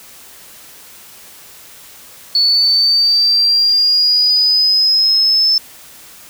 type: linear sweep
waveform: sine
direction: up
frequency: 4435 to 5274 Hz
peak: -9 dBFS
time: 2.35-5.58 s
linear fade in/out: 2 ms
effects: white hiss -39 dBFS RMS until 6.29 s